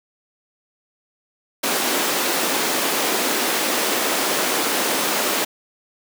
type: high-pass noise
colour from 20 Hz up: pink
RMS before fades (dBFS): -21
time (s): 1.63-5.45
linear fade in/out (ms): 10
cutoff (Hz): 260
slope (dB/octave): 24
effects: none